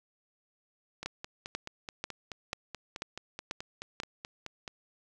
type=two click trains; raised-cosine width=0.2 ms; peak=-17 / -22 dBFS; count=7 / 18; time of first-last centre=1.06-4.001 / 1.03-4.678 s; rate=2.04 / 4.66 Hz; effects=none